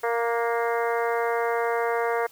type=harmonic tone with a mistuned harmonic; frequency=233.1 Hz; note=A#3; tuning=in tune; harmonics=2 / 3 / 4 / 5 / 6 / 7 / 8 / 9; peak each=-25 / -29 / -31 / -33 / -35 / -36 / -37 / -38 dBFS; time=0.03-2.27 s; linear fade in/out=10 ms; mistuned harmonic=6; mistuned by=+24 cents; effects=white hiss -53 dBFS RMS until 2.31 s